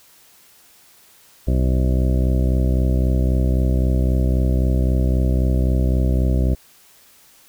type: harmonic tone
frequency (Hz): 63.8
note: C2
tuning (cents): -43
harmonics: 1 / 2 / 3 / 4 / 5 / 6 / 8 / 9 / 10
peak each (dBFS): -16 / -22 / -26 / -28 / -30 / -32 / -34 / -35 / -36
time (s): 1.47-6.55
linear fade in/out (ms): 10
effects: white hiss -51 dBFS RMS until 7.48 s